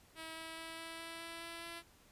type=tone with pitch steps; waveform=5% pulse; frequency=322.5 / 324.6 / 326.6 / 328.7 / 330.8 / 332.9 / 335 / 337.2 Hz; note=E4 / E4 / E4 / E4 / E4 / E4 / E4 / E4; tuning=-38 / -27 / -16 / -5 / +6 / +17 / +28 / +39 cents; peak=-34 dBFS; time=0.15-1.83 s; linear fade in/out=50 ms; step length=210 ms; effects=pink hiss -65 dBFS RMS until 2.11 s + resampled to 32000 Hz